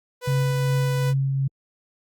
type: tone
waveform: sawtooth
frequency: 495.7 Hz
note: B4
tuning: 6 cents sharp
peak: -24 dBFS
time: 0.21-1.14 s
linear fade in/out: 50 ms
type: tone with tremolo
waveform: sine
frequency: 135.9 Hz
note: C#3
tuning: 34 cents flat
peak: -18 dBFS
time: 0.27-1.48 s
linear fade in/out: 10 ms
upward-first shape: triangle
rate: 2.6 Hz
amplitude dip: 30%
effects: Opus 48 kbps